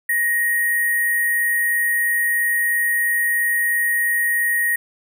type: tone with sample-and-hold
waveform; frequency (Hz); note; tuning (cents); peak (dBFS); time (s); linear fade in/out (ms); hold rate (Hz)
sine; 1881; A#6; +15; -16; 0.09-4.76; 5; 11025
effects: none